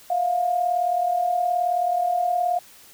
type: tone pair together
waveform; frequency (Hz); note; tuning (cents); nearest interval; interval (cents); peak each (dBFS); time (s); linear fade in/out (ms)
sine; 672.1 / 711; E5 / F5; +33 / +31; minor second; 98; -27 / -20; 0.1-2.59; 5
effects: white hiss -49 dBFS RMS until 2.93 s